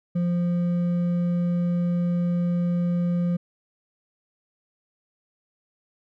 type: tone with hard clipping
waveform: triangle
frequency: 174.61 Hz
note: F3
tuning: in tune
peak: -22 dBFS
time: 0.15-3.37 s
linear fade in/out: 10 ms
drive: 8 dB
effects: none